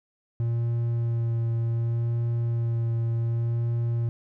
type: tone with vibrato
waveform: triangle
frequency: 116.54 Hz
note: A#2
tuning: in tune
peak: -21 dBFS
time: 0.4-4.09 s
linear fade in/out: 0 ms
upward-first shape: sine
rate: 0.67 Hz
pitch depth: 15 cents each way
effects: none